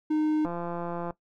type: tone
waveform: triangle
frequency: 307.4 Hz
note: D#4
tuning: 21 cents flat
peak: -20 dBFS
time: 0.1-0.46 s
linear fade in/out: 10 ms
type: click train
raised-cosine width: 1 ms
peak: -21 dBFS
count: 114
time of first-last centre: 0.45-1.107 s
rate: 172 Hz
effects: noise-tail reverb RT60 0.1 s tail -18 dB re dry